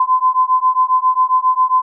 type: beating tone pair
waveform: sine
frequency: 1020 / 1027.4 Hz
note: C6 / C6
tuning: -44 / -32 cents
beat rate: 7.4 Hz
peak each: -14 dBFS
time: 0-1.82 s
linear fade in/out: 5 ms
effects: none